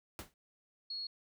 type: noise with exponential decay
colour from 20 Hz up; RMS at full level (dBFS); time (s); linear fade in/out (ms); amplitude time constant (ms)
pink; -41; 0.19-0.34; 1; 31
type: tone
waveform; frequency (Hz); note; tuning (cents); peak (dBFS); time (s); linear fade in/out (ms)
sine; 4323; C#8; -44; -38; 0.9-1.07; 5
effects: none